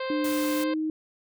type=harmonic tone; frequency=523.3 Hz; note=C5; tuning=in tune; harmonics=1 / 2 / 3 / 4 / 5 / 6 / 7 / 8 / 9; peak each=-30 / -36 / -40 / -42 / -44 / -46 / -47 / -48 / -49 dBFS; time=0-0.74 s; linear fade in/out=5 ms
type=tone with pitch glide; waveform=sine; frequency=300 to 312.7 Hz; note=D4 to D#4; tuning=+37 to +9 cents; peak=-25 dBFS; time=0.1-0.9 s; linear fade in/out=2 ms; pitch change=+72 cents; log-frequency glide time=0.53-0.73 s
type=noise; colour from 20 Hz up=white; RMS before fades=-37 dBFS; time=0.24-0.64 s; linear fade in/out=5 ms
effects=none